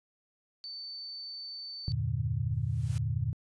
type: tone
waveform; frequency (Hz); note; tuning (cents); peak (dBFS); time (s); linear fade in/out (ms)
sine; 4536; C#8; +39; -39; 0.64-1.92; 0
type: chord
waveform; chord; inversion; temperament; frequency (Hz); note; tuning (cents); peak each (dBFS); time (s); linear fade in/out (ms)
sine; E half-diminished seventh; none; equal; 82.41 / 98 / 116.54 / 146.83; E2 / G2 / Bb2 / D3; 0 / 0 / 0 / 0; -36 / -36 / -31 / -35; 1.88-3.33; 0
type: noise with exponential growth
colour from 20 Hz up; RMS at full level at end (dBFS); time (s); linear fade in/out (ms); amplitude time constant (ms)
white; -45; 2.52-2.98; 0; 100
effects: resampled to 22050 Hz